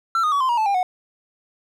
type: tone with pitch steps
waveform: triangle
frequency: 1346 / 1234.3 / 1131.8 / 1037.9 / 951.8 / 872.8 / 800.3 / 733.9 Hz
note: E6 / D#6 / C#6 / C6 / A#5 / A5 / G5 / F#5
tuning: +36 / -14 / +36 / -14 / +36 / -14 / +36 / -14 cents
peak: -15 dBFS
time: 0.15-0.83 s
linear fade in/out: 2 ms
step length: 85 ms
effects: none